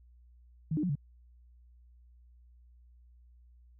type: tone with pitch steps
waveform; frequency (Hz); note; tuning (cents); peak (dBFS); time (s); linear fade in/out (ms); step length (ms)
sine; 157.9 / 303 / 181.5 / 142.4; D#3 / D#4 / F#3 / C#3; +26 / -46 / -33 / +47; -28; 0.71-0.954; 5; 61
effects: added 60 Hz sine -56 dBFS peak until 3.79 s

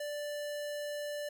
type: tone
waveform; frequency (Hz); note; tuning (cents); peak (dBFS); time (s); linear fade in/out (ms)
square; 587.3; D5; 0; -37; 0-1.29; 5
effects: none

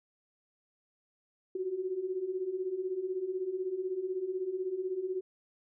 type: beating tone pair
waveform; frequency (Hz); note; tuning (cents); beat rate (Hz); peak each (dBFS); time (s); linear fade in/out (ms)
sine; 360 / 376; F#4 / F#4; -47 / +28; 16; -38 / -33; 1.55-5.21; 5
effects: none

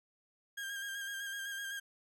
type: tone with vibrato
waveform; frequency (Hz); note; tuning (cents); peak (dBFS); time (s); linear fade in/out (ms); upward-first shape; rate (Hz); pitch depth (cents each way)
35% pulse; 1609; G6; +45; -37; 0.57-1.8; 10; square; 7.9; 25
effects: none

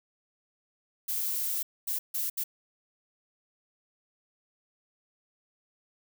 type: noise bursts at uneven times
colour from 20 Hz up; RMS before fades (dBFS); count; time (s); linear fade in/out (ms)
violet; -31; 4; 1.08-1.63 / 1.87-1.99 / 2.14-2.3 / 2.37-2.44; 10
effects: none

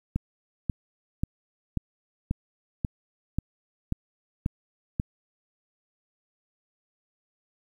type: click train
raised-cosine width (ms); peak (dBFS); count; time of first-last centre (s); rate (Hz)
5; -13; 10; 0.16-4.999; 1.86
effects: 9-bit

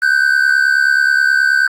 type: tone pair together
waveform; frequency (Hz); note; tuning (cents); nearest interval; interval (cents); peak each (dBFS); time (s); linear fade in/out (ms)
triangle; 1498.6 / 1568; F#6 / G6; +22 / 0; minor second; 78; -11; 0.02-1.67; 2
effects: Opus 24 kbps

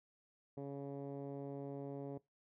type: tone with low-pass filter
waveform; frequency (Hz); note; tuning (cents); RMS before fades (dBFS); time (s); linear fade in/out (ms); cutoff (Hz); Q
10% pulse; 139.9; C#3; +16; -45; 0.57-2.18; 5; 480; 1.1
effects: noise-tail reverb RT60 0.2 s tail -21 dB re dry

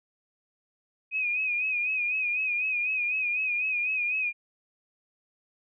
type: tone with vibrato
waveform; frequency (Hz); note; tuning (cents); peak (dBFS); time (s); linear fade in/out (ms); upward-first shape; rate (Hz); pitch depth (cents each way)
sine; 2489; D#7; 0; -25; 1.11-4.33; 50; sine; 4; 61
effects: none

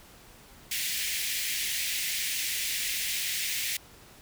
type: high-pass noise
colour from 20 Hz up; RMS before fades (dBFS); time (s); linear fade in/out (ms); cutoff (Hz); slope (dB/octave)
pink; -31; 0.71-3.77; 5; 1900; 48
effects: pink hiss -53 dBFS RMS until 4.21 s

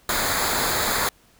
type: noise with comb filter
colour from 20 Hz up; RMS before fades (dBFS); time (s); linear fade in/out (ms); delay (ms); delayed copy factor
pink; -23; 0.09-1.09; 2; 0.35; -0.7
effects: pink hiss -57 dBFS RMS until 1.39 s

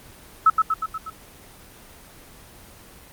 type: tone with echo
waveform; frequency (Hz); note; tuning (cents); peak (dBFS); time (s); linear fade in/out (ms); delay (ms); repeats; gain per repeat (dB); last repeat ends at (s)
sine; 1300; E6; -24; -10; 0.46-0.5; 5; 120; 5; -4; 1.1
effects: pink hiss -46 dBFS RMS until 3.12 s + Opus 24 kbps

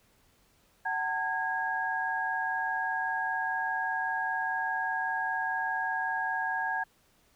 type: tone cluster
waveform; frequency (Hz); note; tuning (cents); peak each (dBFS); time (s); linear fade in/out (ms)
sine; 754 / 899 / 1642; F#5 / A5 / G#6; +32 / +37 / -20; -34 / -34 / -31; 0.85-6.84; 10
effects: pink hiss -66 dBFS RMS until 7.35 s

